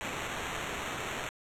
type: noise with sample-and-hold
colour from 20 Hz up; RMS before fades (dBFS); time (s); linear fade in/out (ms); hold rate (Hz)
violet; -37; 0.01-1.29; 0; 4900
effects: low-pass 10000 Hz 12 dB/octave